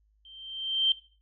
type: tone with level ramp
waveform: sine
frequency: 3136 Hz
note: G7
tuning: in tune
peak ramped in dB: -49 to -19 dBFS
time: 0.25-0.92 s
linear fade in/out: 2 ms
effects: noise-tail reverb RT60 0.4 s tail -17 dB re dry + added 52 Hz sine -64 dBFS peak until 1.21 s